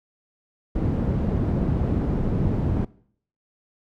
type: low-pass noise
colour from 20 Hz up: white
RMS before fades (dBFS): -23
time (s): 0.75-2.85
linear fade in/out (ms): 5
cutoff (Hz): 210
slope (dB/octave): 12
effects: noise-tail reverb RT60 0.6 s tail -21 dB re dry